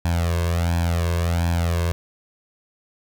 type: tone with flanger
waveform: sawtooth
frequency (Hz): 85.1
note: F2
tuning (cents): -44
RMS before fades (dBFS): -21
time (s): 0.05-1.92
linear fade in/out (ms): 0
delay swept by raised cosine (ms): 1.2 to 1.89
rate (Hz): 1.4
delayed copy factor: +0.85
effects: none